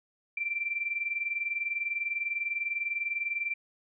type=tone pair together; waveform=sine; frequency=2349 / 2369 Hz; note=D7 / D7; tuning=0 / +14 cents; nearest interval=unison; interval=14 cents; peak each=-31 / -35 dBFS; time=0.37-3.54 s; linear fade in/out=5 ms; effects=none